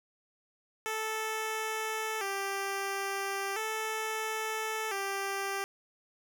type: tone with vibrato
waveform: 10% pulse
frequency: 415.3 Hz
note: G#4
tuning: in tune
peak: -24 dBFS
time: 0.86-5.64 s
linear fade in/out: 0 ms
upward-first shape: square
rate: 0.37 Hz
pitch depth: 94 cents each way
effects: none